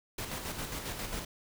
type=noise with tremolo; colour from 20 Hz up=pink; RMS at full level=-37 dBFS; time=0.18-1.25 s; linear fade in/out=5 ms; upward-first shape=square; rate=7.4 Hz; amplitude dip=40%; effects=none